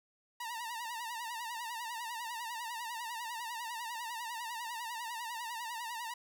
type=tone with vibrato; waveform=sawtooth; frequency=932.3 Hz; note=A#5; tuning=in tune; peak=-35 dBFS; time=0.4-6.14 s; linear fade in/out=5 ms; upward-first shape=sine; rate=10 Hz; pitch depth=88 cents each way; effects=none